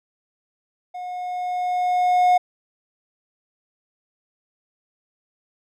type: tone with level ramp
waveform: triangle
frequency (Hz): 723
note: F#5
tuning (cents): -40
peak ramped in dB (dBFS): -28 to -10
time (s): 0.94-2.38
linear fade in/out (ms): 10
effects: none